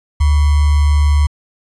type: tone with sample-and-hold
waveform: sine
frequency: 73.42 Hz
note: D2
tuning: in tune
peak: -8 dBFS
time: 0.2-1.27 s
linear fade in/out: 10 ms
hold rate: 1050 Hz
effects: resampled to 24000 Hz